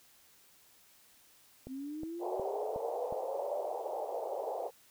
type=linear sweep; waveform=sine; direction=up; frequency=254.3 to 618 Hz; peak=-38 dBFS; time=1.67-3.74 s; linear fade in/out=50 ms
type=click train; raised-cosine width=2 ms; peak=-31 dBFS; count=5; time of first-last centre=1.67-3.125 s; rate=2.75 Hz
type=band-pass noise; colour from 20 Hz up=pink; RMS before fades=-38 dBFS; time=2.19-4.71 s; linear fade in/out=50 ms; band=440 to 840 Hz; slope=48 dB/octave
effects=white hiss -63 dBFS RMS until 4.9 s